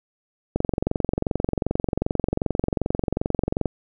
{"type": "click train", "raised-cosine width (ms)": 2, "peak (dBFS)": -8, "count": 71, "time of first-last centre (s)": [0.56, 3.657], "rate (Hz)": 22.6, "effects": []}